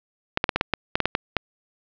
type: clicks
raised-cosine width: 0.3 ms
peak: -3 dBFS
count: 11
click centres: 0.374 / 0.441 / 0.492 / 0.56 / 0.611 / 0.737 / 0.955 / 1.003 / 1.056 / 1.151 / 1.367 s
effects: low-pass 4000 Hz 12 dB/octave